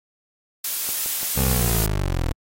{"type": "noise", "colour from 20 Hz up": "blue", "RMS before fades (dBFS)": -24, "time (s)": [0.64, 1.86], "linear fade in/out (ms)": 5}
{"type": "click train", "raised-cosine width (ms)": 1, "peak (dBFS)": -24, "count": 5, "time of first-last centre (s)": [0.89, 1.573], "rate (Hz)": 5.86}
{"type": "linear sweep", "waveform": "20% pulse", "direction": "down", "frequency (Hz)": [67.8, 38.89], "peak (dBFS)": -16, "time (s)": [1.36, 2.33], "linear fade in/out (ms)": 20}
{"effects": ["AAC 48 kbps"]}